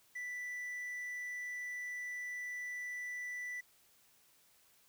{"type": "tone with quantisation", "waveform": "triangle", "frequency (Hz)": 1975.5, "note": "B6", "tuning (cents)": 0, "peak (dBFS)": -38, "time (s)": [0.15, 3.61], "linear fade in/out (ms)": 10, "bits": 11, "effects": ["white hiss -68 dBFS RMS until 4.88 s"]}